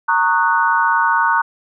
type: chord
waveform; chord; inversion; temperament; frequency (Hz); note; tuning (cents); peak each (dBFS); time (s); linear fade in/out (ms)
sine; D# minor seventh; second; equal with one note detuned; 920.6 / 1108.7 / 1244.5 / 1480; A#5 / C#6 / D#6 / F#6; -22 / 0 / 0 / 0; -16 / -19 / -22 / -17; 0.08-1.42; 10
effects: none